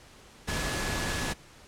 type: tone in noise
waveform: sine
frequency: 1700 Hz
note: G#6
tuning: 40 cents sharp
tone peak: -38 dBFS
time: 0.47-1.34 s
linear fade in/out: 20 ms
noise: pink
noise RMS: -31 dBFS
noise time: 0.47-1.34 s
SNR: -10 dB
effects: pink hiss -53 dBFS RMS until 1.67 s + low-pass 9000 Hz 12 dB/octave